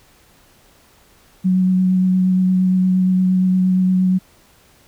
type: tone with vibrato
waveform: sine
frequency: 185.1 Hz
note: F#3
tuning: 1 cent sharp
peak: -12 dBFS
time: 1.44-4.19 s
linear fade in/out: 20 ms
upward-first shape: sine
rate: 8.6 Hz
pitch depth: 12 cents each way
effects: pink hiss -52 dBFS RMS until 4.87 s